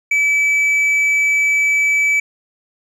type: tone with tanh clipping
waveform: sine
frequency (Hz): 2300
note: D7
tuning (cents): -37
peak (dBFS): -13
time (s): 0.11-2.2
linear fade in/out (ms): 5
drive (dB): 4
effects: none